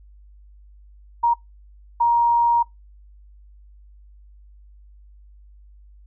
sine tone bursts at uneven times, 942 Hz, A#5, 18 cents sharp, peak -14 dBFS, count 2, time 1.23-1.34 / 2-2.63 s, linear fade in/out 10 ms, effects noise-tail reverb RT60 0.2 s tail -26 dB re dry + added 50 Hz sine -45 dBFS peak until 6.06 s

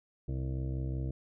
harmonic tone, 65.41 Hz, C2, in tune, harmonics 1 / 2 / 3 / 4 / 5 / 7 / 8 / 9 / 10, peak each -35 / -35 / -50 / -47 / -44 / -50 / -59 / -55 / -60 dBFS, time 0.28-1.11 s, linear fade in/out 5 ms, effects none

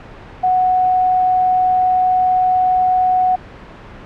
sine tone, 738 Hz, F#5, 5 cents flat, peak -11 dBFS, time 0.43-3.36 s, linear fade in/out 10 ms, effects pink hiss -36 dBFS RMS until 4.05 s + low-pass 2000 Hz 12 dB/octave

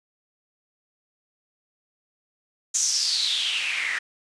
white noise with band-pass filter sweep, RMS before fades -25 dBFS, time 2.74-3.99 s, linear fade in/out 10 ms, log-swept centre 6800 to 1800 Hz, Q 6.6, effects resampled to 22050 Hz

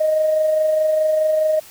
sine tone with amplitude modulation, 622.3 Hz, D#5, in tune, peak -12 dBFS, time 0-1.6 s, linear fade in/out 10 ms, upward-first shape sine, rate 24.8 Hz, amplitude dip 35%, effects tanh soft clip ceiling -8 dBFS + white hiss -43 dBFS RMS until 1.7 s

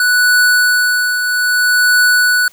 square tone with tremolo, 1480 Hz, F#6, in tune, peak -8 dBFS, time 0-2.48 s, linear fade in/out 2 ms, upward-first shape triangle, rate 0.62 Hz, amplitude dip 55%, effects white hiss -46 dBFS RMS until 2.52 s

